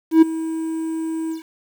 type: tone with ADSR envelope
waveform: triangle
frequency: 322.5 Hz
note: E4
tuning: 38 cents flat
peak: -3 dBFS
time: 0.11-1.43 s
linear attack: 110 ms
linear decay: 12 ms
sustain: -17 dB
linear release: 120 ms
effects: 7-bit